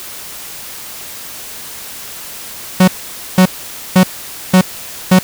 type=tone bursts; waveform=45% pulse; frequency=185 Hz; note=F#3; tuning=in tune; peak=-4 dBFS; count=5; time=2.8-5.19 s; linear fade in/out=5 ms; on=78 ms; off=500 ms; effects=white hiss -29 dBFS RMS until 5.23 s